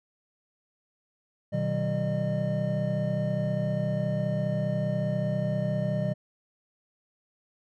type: tone cluster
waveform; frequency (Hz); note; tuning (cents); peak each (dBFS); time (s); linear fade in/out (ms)
triangle; 124.6 / 154.8 / 189.4 / 607; B2 / D#3 / F#3 / D#5; +16 / -9 / +41 / -43; -29; 1.52-6.14; 20
effects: none